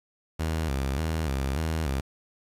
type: tone with vibrato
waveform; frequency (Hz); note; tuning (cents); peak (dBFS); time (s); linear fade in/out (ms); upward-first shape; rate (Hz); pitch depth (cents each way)
sawtooth; 73.42; D2; 0; -22; 0.39-2.01; 10; square; 1.7; 150
effects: resampled to 32000 Hz + 8-bit